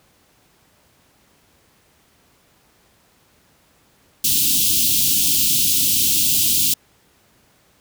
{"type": "band-stop noise", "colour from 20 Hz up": "white", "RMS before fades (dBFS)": -17, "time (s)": [4.24, 6.74], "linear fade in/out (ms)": 5, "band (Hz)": [330, 2800], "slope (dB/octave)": 48, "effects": ["pink hiss -57 dBFS RMS until 7.8 s", "high-pass 60 Hz 12 dB/octave"]}